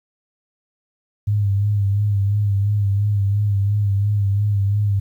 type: tone with vibrato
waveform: sine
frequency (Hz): 101.5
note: G#2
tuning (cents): -39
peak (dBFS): -15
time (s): 1.27-5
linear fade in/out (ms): 10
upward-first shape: sine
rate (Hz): 2.9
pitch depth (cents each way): 49
effects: 9-bit